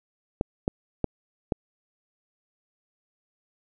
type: clicks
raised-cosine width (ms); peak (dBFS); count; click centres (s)
2; -10; 4; 0.411 / 0.679 / 1.043 / 1.522
effects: none